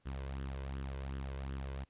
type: tone with flanger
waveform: sawtooth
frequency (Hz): 67.5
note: C#2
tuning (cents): -45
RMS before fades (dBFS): -41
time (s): 0.05-1.85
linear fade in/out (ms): 20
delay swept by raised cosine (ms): 0.62 to 2.02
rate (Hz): 2.7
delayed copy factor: +0.55
effects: pink hiss -75 dBFS RMS until 1.89 s + resampled to 8000 Hz